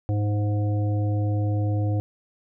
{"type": "harmonic tone", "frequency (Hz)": 103.83, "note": "G#2", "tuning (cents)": 0, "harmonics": [1, 3, 5, 7], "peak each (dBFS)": [-21, -31, -35, -38], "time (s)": [0.09, 2], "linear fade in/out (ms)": 0, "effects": []}